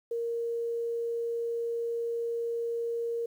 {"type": "tone", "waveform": "sine", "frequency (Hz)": 466.2, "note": "A#4", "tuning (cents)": 0, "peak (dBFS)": -29, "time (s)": [0.11, 3.26], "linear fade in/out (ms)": 5, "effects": ["10-bit"]}